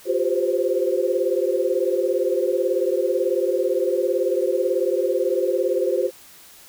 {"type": "tone cluster", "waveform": "sine", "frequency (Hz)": [355.5, 394.1, 511, 529], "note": ["F4", "G4", "C5", "C5"], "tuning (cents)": [31, 9, -41, 19], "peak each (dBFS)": -24, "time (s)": [0.05, 6.11], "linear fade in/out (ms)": 50, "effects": ["white hiss -47 dBFS RMS until 6.68 s"]}